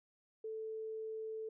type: tone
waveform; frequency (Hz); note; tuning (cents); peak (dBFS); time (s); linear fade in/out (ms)
sine; 440; A4; 0; -40; 0.44-1.49; 5
effects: none